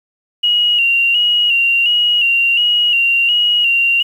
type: tone with vibrato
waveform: sine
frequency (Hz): 2831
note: F7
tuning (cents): +23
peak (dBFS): -10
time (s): 0.43-4.03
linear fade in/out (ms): 10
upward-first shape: square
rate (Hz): 1.4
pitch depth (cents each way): 41
effects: 7-bit